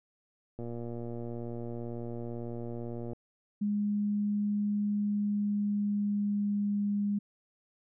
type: click train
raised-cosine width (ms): 2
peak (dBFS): -27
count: 301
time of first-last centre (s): 0.59-3.132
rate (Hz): 118
type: tone with pitch glide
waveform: sine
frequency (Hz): 206.3 to 203.9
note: G#3 to G#3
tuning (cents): -11 to -32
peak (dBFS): -27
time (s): 3.61-7.19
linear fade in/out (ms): 10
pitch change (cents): -21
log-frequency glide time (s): 4.88-6.93
effects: none